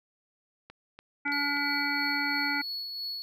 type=click train; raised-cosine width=0.3 ms; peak=-30 dBFS; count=4; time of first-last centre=0.7-1.57 s; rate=3.45 Hz
type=harmonic tone; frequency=286.2 Hz; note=D4; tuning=45 cents flat; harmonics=1 / 3 / 5 / 7 / 8; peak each=-35 / -36 / -32 / -32 / -34 dBFS; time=1.25-2.62 s; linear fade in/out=10 ms
type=tone with tremolo; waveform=triangle; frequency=4386 Hz; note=C#8; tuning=19 cents flat; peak=-31 dBFS; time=1.32-3.22 s; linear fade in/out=0 ms; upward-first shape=sine; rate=3 Hz; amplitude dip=35%
effects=none